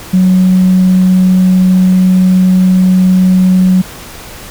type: tone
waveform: sine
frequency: 185 Hz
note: F#3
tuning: in tune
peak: -3 dBFS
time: 0.13-3.82 s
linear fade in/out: 10 ms
effects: tanh soft clip ceiling 0 dBFS + pink hiss -29 dBFS RMS until 4.5 s